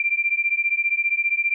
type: beating tone pair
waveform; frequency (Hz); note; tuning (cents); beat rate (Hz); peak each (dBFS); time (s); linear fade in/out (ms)
sine; 2360 / 2375; D7 / D7; +8 / +19; 15; -22; 0-1.54; 2
effects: none